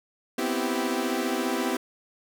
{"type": "chord", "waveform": "sawtooth", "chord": "C major seventh", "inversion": "third", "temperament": "equal with one note detuned", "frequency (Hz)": [246.9, 261.6, 329.6, 389.5], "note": ["B3", "C4", "E4", "G4"], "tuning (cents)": [0, 0, 0, -11], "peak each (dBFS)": -27, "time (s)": [0.38, 1.77], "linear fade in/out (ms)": 5, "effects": []}